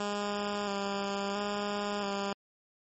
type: tone with vibrato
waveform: 10% pulse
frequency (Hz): 202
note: G#3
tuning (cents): -48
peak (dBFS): -23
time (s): 0-2.33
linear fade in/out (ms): 2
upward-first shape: square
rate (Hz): 0.74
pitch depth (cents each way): 24
effects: MP3 32 kbps